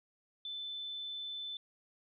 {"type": "tone", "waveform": "sine", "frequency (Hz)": 3520, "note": "A7", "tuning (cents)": 0, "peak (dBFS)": -39, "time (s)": [0.45, 1.57], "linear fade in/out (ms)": 2, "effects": []}